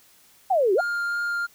sine exponential two-way sweep, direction down then up, 806 to 357.9 to 806 Hz, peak -17 dBFS, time 0.5-0.81 s, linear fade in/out 10 ms, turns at 0.74 s
triangle tone with vibrato, 1405 Hz, F6, 10 cents sharp, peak -22 dBFS, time 0.78-1.47 s, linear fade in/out 20 ms, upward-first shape triangle, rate 2.9 Hz, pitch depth 8 cents each way
effects white hiss -56 dBFS RMS until 1.54 s

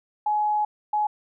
sine tone bursts at uneven times, 843 Hz, G#5, 26 cents sharp, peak -20 dBFS, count 2, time 0.26-0.65 / 0.93-1.07 s, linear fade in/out 5 ms, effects none

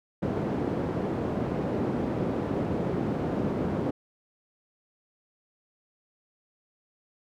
white band-pass noise, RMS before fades -29 dBFS, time 0.22-3.91 s, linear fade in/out 10 ms, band 110 to 360 Hz, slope 12 dB/octave, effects none

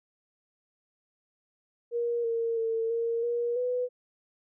sine tone with pitch steps, 473 / 460.3 / 452.1 / 462.8 / 475.4 / 496.4 Hz, A#4 / A#4 / A4 / A#4 / A#4 / B4, +25 / -22 / +47 / -13 / +34 / +9 cents, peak -26 dBFS, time 1.91-3.89 s, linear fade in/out 50 ms, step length 330 ms, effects none

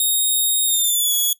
5% pulse tone with pitch glide, 3729 to 3380 Hz, A#7 to G#7, 0 to +30 cents, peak -9 dBFS, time 0-1.33 s, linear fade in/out 2 ms, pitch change -170 cents, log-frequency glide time 0.66-1.13 s, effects noise-tail reverb RT60 0.1 s tail -17 dB re dry

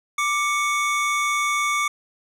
square tone pair together, 1179 / 2224 Hz, D6 / C#7, +6 / +5 cents, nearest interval major seventh, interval 1099 cents, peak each -23 / -24 dBFS, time 0.18-1.88 s, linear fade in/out 5 ms, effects low-pass 11000 Hz 12 dB/octave

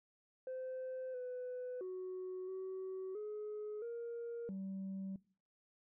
sine tone with pitch steps, 516 / 500 / 370.3 / 377.5 / 422.4 / 469.1 / 192.6 Hz, C5 / B4 / F#4 / F#4 / G#4 / A#4 / G3, -24 / +21 / +1 / +35 / +29 / +11 / -30 cents, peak -39 dBFS, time 0.47-5.16 s, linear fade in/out 2 ms, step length 670 ms, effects noise-tail reverb RT60 0.5 s tail -23 dB re dry + tanh soft clip ceiling -39 dBFS

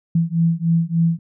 sine beating tone pair, 164.81 / 168.21 Hz, E3 / E3, 0 / +35 cents, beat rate 3.4 Hz, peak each -18 / -18 dBFS, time 0.15-1.19 s, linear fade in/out 5 ms, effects none

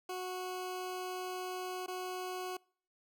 20% pulse tone with dropouts, 367.4 Hz, F#4, 12 cents flat, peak -33 dBFS, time 0.09-2.57 s, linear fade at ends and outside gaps 5 ms, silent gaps 1.863-1.88 s, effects noise-tail reverb RT60 0.5 s tail -26 dB re dry

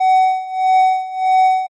triangle tone with tremolo, 751 Hz, F#5, 26 cents sharp, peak -6 dBFS, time 0-1.67 s, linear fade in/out 10 ms, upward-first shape sine, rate 1.6 Hz, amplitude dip 85%, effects MP3 32 kbps

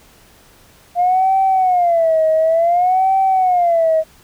sine tone with vibrato, 698.5 Hz, F5, in tune, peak -10 dBFS, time 0.95-4.04 s, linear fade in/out 50 ms, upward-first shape sine, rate 0.56 Hz, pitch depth 170 cents each way, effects tanh soft clip ceiling -6 dBFS + pink hiss -48 dBFS RMS until 4.23 s

